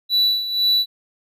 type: tone with tremolo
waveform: triangle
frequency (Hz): 3951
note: B7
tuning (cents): 0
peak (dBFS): -12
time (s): 0.09-0.86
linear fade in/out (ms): 50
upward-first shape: sine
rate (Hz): 2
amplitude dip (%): 70
effects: none